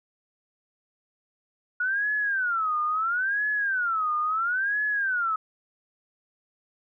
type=tone with vibrato; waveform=sine; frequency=1440 Hz; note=F#6; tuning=47 cents flat; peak=-23 dBFS; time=1.8-5.36 s; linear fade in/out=5 ms; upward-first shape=sine; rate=0.74 Hz; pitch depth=290 cents each way; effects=none